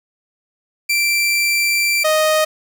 sawtooth tone pair in turn, 2349 / 622.2 Hz, D7 / D#5, 0 / 0 cents, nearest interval octave + major seventh, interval 2300 cents, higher first, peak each -11 / -9 dBFS, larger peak second, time 0.89-2.04 / 2.04-2.45 s, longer first, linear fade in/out 10 ms, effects none

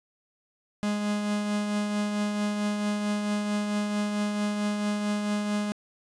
45% pulse tone with tremolo, 207.7 Hz, G#3, in tune, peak -24 dBFS, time 0.83-5.72 s, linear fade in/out 0 ms, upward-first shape triangle, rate 4.5 Hz, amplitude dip 40%, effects resampled to 22050 Hz + 11-bit

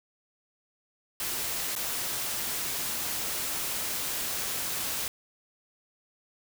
white noise with dropouts, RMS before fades -32 dBFS, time 1.2-5.08 s, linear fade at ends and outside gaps 1 ms, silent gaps 1.753-1.762 s, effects none

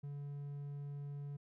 triangle tone, 143 Hz, D3, 46 cents flat, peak -40 dBFS, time 0.03-1.37 s, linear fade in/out 10 ms, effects none

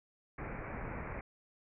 pink low-pass noise, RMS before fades -42 dBFS, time 0.38-1.21 s, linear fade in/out 5 ms, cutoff 2400 Hz, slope 96 dB/octave, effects none

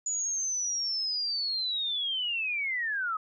sine linear sweep, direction down, 6940 to 1244.5 Hz, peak -28 dBFS, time 0.06-3.17 s, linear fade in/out 5 ms, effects none

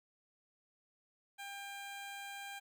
15% pulse tone, 798 Hz, G5, 31 cents sharp, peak -38 dBFS, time 1.38-2.6 s, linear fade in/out 20 ms, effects none

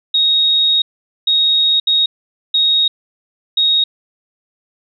sine tone bursts at uneven times, 3756 Hz, A#7, 12 cents sharp, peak -10 dBFS, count 5, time 0.14-0.82 / 1.27-1.8 / 1.87-2.06 / 2.54-2.88 / 3.57-3.84 s, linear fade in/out 5 ms, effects none

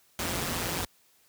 pink noise with amplitude modulation, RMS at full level -28 dBFS, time 0.19-0.85 s, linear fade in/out 2 ms, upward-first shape sine, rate 174 Hz, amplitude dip 65%, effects white hiss -64 dBFS RMS until 1.28 s + high-pass 60 Hz 12 dB/octave

